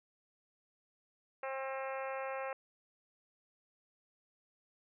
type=harmonic tone; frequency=267 Hz; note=C4; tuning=35 cents sharp; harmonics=2 / 3 / 4 / 5 / 6 / 7 / 8 / 9 / 10; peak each=-40 / -44 / -46 / -48 / -50 / -51 / -52 / -53 / -54 dBFS; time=1.43-2.53 s; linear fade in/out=2 ms; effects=none